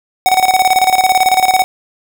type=tone with tremolo; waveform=square; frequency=749 Hz; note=F#5; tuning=21 cents sharp; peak=-7 dBFS; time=0.26-1.64 s; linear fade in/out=0 ms; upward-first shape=square; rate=18 Hz; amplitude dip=70%; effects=none